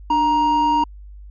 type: tone pair together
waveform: triangle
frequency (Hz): 296.4 / 939.7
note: D4 / A#5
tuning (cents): +16 / +14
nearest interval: octave + minor sixth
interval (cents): 1998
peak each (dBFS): -21 / -13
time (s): 0.1-0.84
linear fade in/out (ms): 5
effects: added 50 Hz sine -36 dBFS peak until 1.3 s + resampled to 16000 Hz